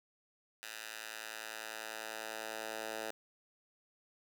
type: tone with high-pass filter sweep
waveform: 10% pulse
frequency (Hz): 110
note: A2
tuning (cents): 0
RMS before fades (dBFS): -44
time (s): 0.63-3.11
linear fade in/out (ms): 0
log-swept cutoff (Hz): 1800 to 560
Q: 0.84
effects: none